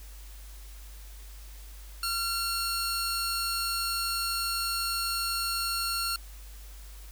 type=tone pair together; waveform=sawtooth; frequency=1372 / 4364 Hz; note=F6 / C#8; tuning=-31 / -28 cents; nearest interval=octave + minor sixth; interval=2003 cents; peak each=-28 dBFS; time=2.03-6.16 s; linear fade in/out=2 ms; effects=added 50 Hz sine -43 dBFS peak until 7.11 s + white hiss -53 dBFS RMS until 7.11 s